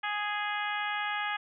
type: harmonic tone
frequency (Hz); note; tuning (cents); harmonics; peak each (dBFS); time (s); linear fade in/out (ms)
415.3; G#4; 0; 2 / 3 / 4 / 5 / 6 / 7 / 8; -35 / -37 / -35 / -38 / -41 / -42 / -44; 0.03-1.37; 10
effects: none